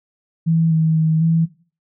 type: tone with pitch steps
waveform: sine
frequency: 163.6 / 159.8 / 158.9 / 164 Hz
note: E3 / D#3 / D#3 / E3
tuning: -13 / +47 / +37 / -9 cents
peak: -13 dBFS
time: 0.46-1.46 s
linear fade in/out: 20 ms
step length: 250 ms
effects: noise-tail reverb RT60 0.4 s tail -17 dB re dry